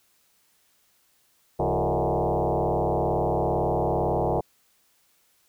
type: tone with frequency modulation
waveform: sine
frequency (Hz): 130.81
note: C3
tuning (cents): 0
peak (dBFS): -21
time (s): 1.59-4.41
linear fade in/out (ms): 10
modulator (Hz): 99.8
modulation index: 7.4
effects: white hiss -65 dBFS RMS until 5.48 s